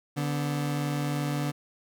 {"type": "tone pair together", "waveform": "30% pulse", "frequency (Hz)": [145.65, 248.4], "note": ["D3", "B3"], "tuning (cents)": [-14, 10], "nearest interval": "major sixth", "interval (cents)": 924, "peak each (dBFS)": [-25, -33], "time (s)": [0.16, 1.52], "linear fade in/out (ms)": 20, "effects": []}